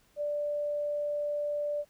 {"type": "tone", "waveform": "sine", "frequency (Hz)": 587.3, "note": "D5", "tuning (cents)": 0, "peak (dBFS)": -29, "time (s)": [0.16, 1.85], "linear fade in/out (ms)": 50, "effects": ["pink hiss -66 dBFS RMS until 1.89 s"]}